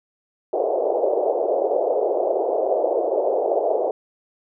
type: band-pass noise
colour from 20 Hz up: white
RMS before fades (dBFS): -21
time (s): 0.53-3.91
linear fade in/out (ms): 2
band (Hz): 380 to 700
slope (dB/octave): 48
effects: none